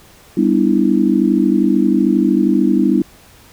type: chord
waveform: sine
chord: E minor seventh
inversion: first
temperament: just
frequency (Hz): 197.78 / 247.2 / 296.7 / 329.6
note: G3 / B3 / D4 / E4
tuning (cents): +16 / +2 / +18 / 0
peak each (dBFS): -16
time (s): 0.37-3.02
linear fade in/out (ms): 5
effects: pink hiss -45 dBFS RMS until 3.52 s